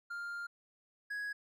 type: tone pair in turn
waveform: triangle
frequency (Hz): 1400 / 1664.9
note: F6 / G#6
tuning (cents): +4 / +4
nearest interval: minor third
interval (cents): 300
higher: second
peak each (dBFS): -37 / -35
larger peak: second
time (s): 0.1-0.47 / 1.1-1.33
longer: first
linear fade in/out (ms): 10
effects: none